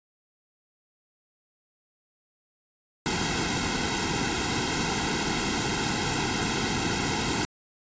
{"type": "noise with comb filter", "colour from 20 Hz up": "pink", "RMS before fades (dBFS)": -27, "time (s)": [3.06, 7.45], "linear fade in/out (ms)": 0, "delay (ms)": 1.7, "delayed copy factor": -0.95, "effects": ["resampled to 16000 Hz"]}